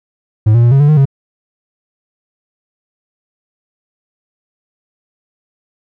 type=tone with pitch steps; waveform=triangle; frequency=108 / 118 / 119.4 / 137 / 145.8 / 153 / 137.1 Hz; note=A2 / A#2 / A#2 / C#3 / D3 / D#3 / C#3; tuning=-32 / +22 / +42 / -20 / -12 / -29 / -19 cents; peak=-3 dBFS; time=0.46-1.055 s; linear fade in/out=10 ms; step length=85 ms; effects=none